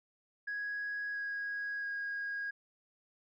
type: tone with pitch steps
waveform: sine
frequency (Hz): 1661.2 / 1649.7 / 1638.3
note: G#6 / G#6 / G#6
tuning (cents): 0 / -12 / -24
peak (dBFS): -34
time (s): 0.47-2.51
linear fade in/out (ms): 10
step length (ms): 680
effects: tanh soft clip ceiling -32 dBFS